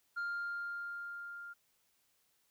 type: tone with level ramp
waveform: sine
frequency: 1400 Hz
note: F6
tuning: 4 cents sharp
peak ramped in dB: -32 to -45 dBFS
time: 0.16-1.54 s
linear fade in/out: 20 ms
effects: tanh soft clip ceiling -34 dBFS + white hiss -75 dBFS RMS until 2.5 s